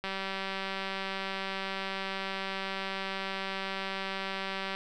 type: click train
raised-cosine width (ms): 0.3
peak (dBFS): -19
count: 910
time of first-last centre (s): 0.04-4.75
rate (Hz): 193
effects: none